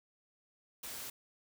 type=noise; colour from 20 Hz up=white; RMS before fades=-44 dBFS; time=0.83-1.1 s; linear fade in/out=5 ms; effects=none

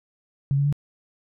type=tone with pitch steps; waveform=sine; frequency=138.59 / 141.58 / 144.64 Hz; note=C#3 / C#3 / D3; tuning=0 / +37 / -26 cents; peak=-18 dBFS; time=0.51-0.726 s; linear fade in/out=0 ms; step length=72 ms; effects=none

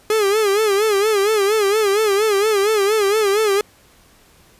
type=tone with vibrato; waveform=45% pulse; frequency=415.3 Hz; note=G#4; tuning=in tune; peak=-14 dBFS; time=0.1-3.61 s; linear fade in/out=2 ms; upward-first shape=sine; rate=4.3 Hz; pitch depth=110 cents each way; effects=pink hiss -51 dBFS RMS until 4.59 s + resampled to 32000 Hz

